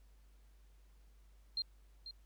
sine tone with echo, 4186 Hz, C8, in tune, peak -34 dBFS, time 1.57-1.62 s, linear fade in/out 2 ms, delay 490 ms, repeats 1, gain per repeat -11 dB, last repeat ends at 2.11 s, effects added 50 Hz sine -60 dBFS peak until 2.25 s + pink hiss -75 dBFS RMS until 2.25 s

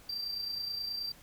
triangle tone with amplitude modulation, 4699 Hz, D8, in tune, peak -31 dBFS, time 0.09-1.12 s, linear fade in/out 5 ms, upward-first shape sine, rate 29.4 Hz, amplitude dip 50%, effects pink hiss -57 dBFS RMS until 1.22 s

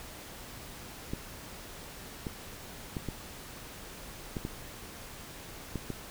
clicks, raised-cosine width 3 ms, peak -21 dBFS, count 8, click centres 1.135 / 2.268 / 2.968 / 3.087 / 4.368 / 4.451 / 5.757 / 5.903 s, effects pink hiss -46 dBFS RMS until 6.1 s

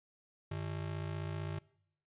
square ring-modulated tone, 123.47 Hz, B2, in tune, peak -35 dBFS, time 0.51-1.59 s, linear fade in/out 5 ms, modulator 27.8 Hz, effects noise-tail reverb RT60 0.7 s tail -22 dB re dry + resampled to 8000 Hz

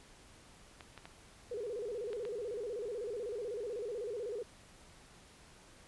clicks, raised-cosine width 0.3 ms, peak -32 dBFS, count 5, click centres 0.808 / 0.977 / 1.055 / 2.131 / 2.252 s
sine tone with vibrato, 448 Hz, A4, 31 cents sharp, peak -37 dBFS, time 1.51-4.43 s, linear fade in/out 5 ms, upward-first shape square, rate 16 Hz, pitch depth 140 cents each way
effects pink hiss -59 dBFS RMS until 5.87 s + resampled to 24000 Hz

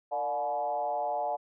sine tone with frequency modulation, 722 Hz, F#5, 43 cents flat, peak -28 dBFS, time 0.11-1.37 s, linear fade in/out 20 ms, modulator 133 Hz, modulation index 1.2, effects none

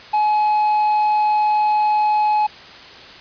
triangle tone, 847 Hz, G#5, 34 cents sharp, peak -12 dBFS, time 0.13-2.47 s, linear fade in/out 10 ms, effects white hiss -39 dBFS RMS until 3.2 s + resampled to 11025 Hz

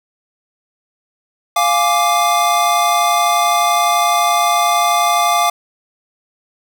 square chord, D diminished, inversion first, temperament equal, 698.5 / 830.6 / 1174.7 Hz, F5 / Ab5 / D6, 0 / 0 / 0 cents, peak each -16 / -20 / -16 dBFS, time 1.56-5.5 s, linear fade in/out 5 ms, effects none

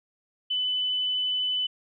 sine tone, 3004 Hz, F#7, 26 cents sharp, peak -24 dBFS, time 0.5-1.67 s, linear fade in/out 10 ms, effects none

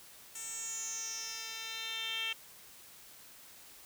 10% pulse tone with band-pass filter sweep, 450 Hz, A4, 39 cents sharp, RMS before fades -40 dBFS, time 0.35-2.33 s, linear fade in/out 5 ms, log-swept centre 8500 to 3000 Hz, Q 5.4, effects white hiss -55 dBFS RMS until 3.85 s

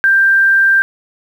sine tone, 1580 Hz, G6, 13 cents sharp, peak -7 dBFS, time 0.04-0.82 s, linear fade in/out 0 ms, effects 7-bit

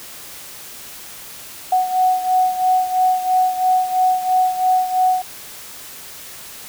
sine beating tone pair, 740 / 743 Hz, F#5 / F#5, 0 / +7 cents, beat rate 3 Hz, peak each -15 / -20 dBFS, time 1.72-5.22 s, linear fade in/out 5 ms, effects white hiss -36 dBFS RMS until 6.68 s

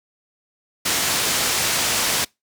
white low-pass noise, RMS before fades -21 dBFS, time 0.85-2.25 s, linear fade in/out 10 ms, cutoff 8500 Hz, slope 12 dB/octave, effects noise-tail reverb RT60 0.2 s tail -25 dB re dry + high-pass 60 Hz 12 dB/octave

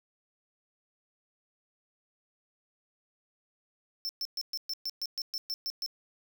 square tone bursts, 5350 Hz, E8, 25 cents sharp, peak -32 dBFS, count 12, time 4.05-5.862 s, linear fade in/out 0 ms, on 41 ms, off 120 ms, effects none

